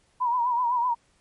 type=tone with vibrato; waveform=sine; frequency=971 Hz; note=B5; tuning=30 cents flat; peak=-21 dBFS; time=0.2-0.95 s; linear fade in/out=20 ms; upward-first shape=sine; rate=7.9 Hz; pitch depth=72 cents each way; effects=pink hiss -65 dBFS RMS until 1.2 s + MP3 48 kbps